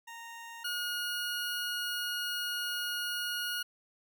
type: tone pair in turn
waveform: 20% pulse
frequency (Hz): 927 / 1440.1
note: A#5 / F#6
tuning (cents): -10 / -47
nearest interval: minor sixth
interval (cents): 763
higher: second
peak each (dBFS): -39 / -28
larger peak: second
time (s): 0.07-0.64 / 0.64-3.63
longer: second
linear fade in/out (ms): 10
effects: none